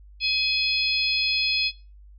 harmonic tone, 843 Hz, G#5, 26 cents sharp, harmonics 3 / 4 / 5 / 6, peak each -24 / -27 / -25 / -29 dBFS, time 0.2-1.72 s, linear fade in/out 50 ms, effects noise-tail reverb RT60 0.3 s tail -19 dB re dry + added 50 Hz sine -45 dBFS peak until 2.18 s

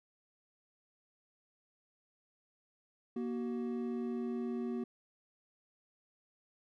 triangle tone pair together, 238.1 / 376.4 Hz, A#3 / F#4, +37 / +30 cents, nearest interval minor sixth, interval 793 cents, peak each -34 / -38 dBFS, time 3.16-4.84 s, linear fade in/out 5 ms, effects none

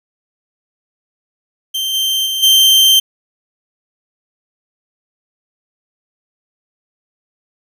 40% pulse tone with level steps, 3136 Hz, G7, in tune, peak -16 / -13 / -16 / -6 dBFS, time 1.74-3 s, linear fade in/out 10 ms, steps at 1.93 / 2.25 / 2.42 s, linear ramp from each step 20 ms, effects none

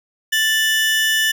40% pulse tone pair together, 1762 / 2955 Hz, A6 / F#7, +2 / -3 cents, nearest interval major sixth, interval 895 cents, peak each -16 / -19 dBFS, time 0.32-1.32 s, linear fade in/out 10 ms, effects none

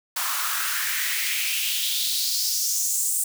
white noise with high-pass filter sweep, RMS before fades -25 dBFS, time 0.16-3.24 s, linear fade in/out 5 ms, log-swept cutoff 1000 to 8600 Hz, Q 3.4, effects none

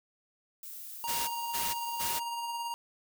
violet noise, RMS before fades -44 dBFS, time 0.63-2.12 s, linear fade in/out 2 ms
square tone with tremolo, 938 Hz, A#5, 11 cents sharp, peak -33 dBFS, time 1.04-2.74 s, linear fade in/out 0 ms, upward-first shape triangle, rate 18 Hz, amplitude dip 35%
white noise bursts, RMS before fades -34 dBFS, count 3, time 1.07-2.2 s, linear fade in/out 20 ms, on 210 ms, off 250 ms
effects none

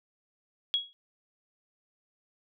sine tone with exponential decay, 3322 Hz, G#7, in tune, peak -21 dBFS, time 0.74-0.93 s, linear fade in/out 0 ms, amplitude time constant 40 ms, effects none

